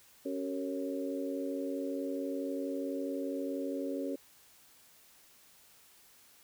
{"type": "harmonic tone with a mistuned harmonic", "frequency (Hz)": 92.2, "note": "F#2", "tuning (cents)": -6, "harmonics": [3, 4, 5, 6], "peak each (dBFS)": [-36, -41, -41, -40], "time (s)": [0.25, 4.16], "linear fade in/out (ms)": 10, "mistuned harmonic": 4, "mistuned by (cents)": 57, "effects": ["white hiss -61 dBFS RMS until 6.43 s"]}